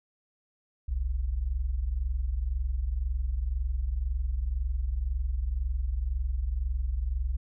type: tone pair together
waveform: sine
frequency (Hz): 43.05 / 65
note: F1 / C2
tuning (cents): -24 / -11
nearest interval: perfect fifth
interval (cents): 713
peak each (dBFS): -31 / -28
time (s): 0.88-7.37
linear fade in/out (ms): 10
effects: none